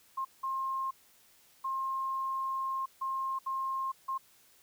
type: tone bursts at uneven times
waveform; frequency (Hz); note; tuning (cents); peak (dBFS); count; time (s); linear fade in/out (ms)
sine; 1065; C6; +30; -31; 6; 0.17-0.25 / 0.43-0.91 / 1.64-2.86 / 3.01-3.39 / 3.46-3.92 / 4.08-4.18; 10
effects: white hiss -63 dBFS RMS until 4.62 s